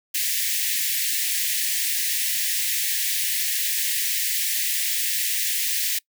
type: high-pass noise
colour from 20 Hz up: white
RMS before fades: -24 dBFS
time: 0.14-5.99 s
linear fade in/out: 10 ms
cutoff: 1700 Hz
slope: 96 dB/octave
effects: noise-tail reverb RT60 0.1 s tail -24 dB re dry